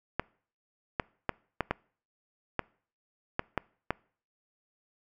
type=clicks; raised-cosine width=0.5 ms; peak=-12 dBFS; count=9; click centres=0.196 / 0.998 / 1.293 / 1.607 / 1.71 / 2.593 / 3.394 / 3.577 / 3.906 s; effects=noise-tail reverb RT60 0.5 s tail -25 dB re dry